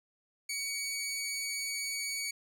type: tone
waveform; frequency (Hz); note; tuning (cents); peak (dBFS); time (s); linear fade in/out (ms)
15% pulse; 2252; C#7; +27; -27; 0.49-2.31; 5
effects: none